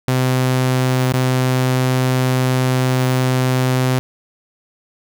sawtooth tone with dropouts, 128.5 Hz, C3, 31 cents flat, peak -10 dBFS, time 0.08-3.99 s, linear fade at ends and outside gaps 0 ms, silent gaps 1.124-1.137 s, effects none

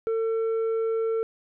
triangle tone with tanh clipping, 450 Hz, A4, 39 cents sharp, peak -24 dBFS, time 0.07-1.23 s, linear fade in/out 0 ms, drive 9 dB, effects none

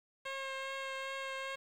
10% pulse tone with vibrato, 537 Hz, C5, 45 cents sharp, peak -30 dBFS, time 0.25-1.56 s, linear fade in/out 10 ms, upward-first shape triangle, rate 2.5 Hz, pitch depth 14 cents each way, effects low-pass 5000 Hz 12 dB/octave + 10-bit

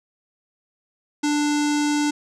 square tone with low-pass filter, 294.9 Hz, D4, 7 cents sharp, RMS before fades -21 dBFS, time 1.23-2.11 s, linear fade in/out 10 ms, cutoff 7100 Hz, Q 2.3, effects none

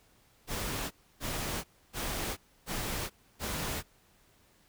pink noise bursts, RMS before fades -35 dBFS, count 5, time 0.47-3.83 s, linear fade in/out 50 ms, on 440 ms, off 290 ms, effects pink hiss -65 dBFS RMS until 4.68 s

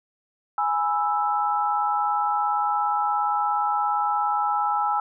sine chord, E major, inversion first, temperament equal, 830.6 / 987.8 / 1318.5 Hz, G#5 / B5 / E6, 0 / 0 / 0 cents, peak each -23 / -29 / -25 dBFS, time 0.58-5 s, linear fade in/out 2 ms, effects none

